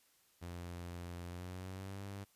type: tone with pitch glide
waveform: sawtooth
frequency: 87.31 to 99.14 Hz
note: F2 to G2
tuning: 0 to +20 cents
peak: -40 dBFS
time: 0.41-2.25 s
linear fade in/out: 20 ms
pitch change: +220 cents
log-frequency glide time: 1.27-2.03 s
effects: white hiss -71 dBFS RMS until 2.35 s + resampled to 32000 Hz